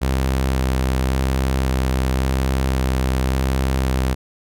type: tone with vibrato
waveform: sawtooth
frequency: 65.41 Hz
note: C2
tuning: in tune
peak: -13 dBFS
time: 0.01-4.15 s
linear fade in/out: 20 ms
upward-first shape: square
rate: 0.91 Hz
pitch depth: 13 cents each way
effects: none